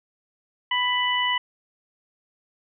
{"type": "harmonic tone", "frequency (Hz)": 991, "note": "B5", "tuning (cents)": 6, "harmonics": [1, 2, 3], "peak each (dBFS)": [-25, -25, -25], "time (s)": [0.71, 1.38], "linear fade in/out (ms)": 5, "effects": []}